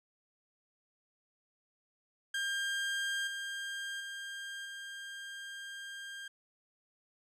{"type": "tone with level steps", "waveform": "30% pulse", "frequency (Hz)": 1600, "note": "G6", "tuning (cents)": 35, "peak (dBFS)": [-30, -35, -38, -40], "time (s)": [2.34, 6.28], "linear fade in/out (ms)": 5, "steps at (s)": [3.27, 4, 4.65], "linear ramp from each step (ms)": 5, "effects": ["low-pass 10000 Hz 12 dB/octave"]}